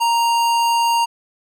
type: tone with hard clipping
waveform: sine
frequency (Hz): 932.3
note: A#5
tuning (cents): 0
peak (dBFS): -16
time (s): 0-1.06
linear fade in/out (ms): 20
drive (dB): 18
effects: none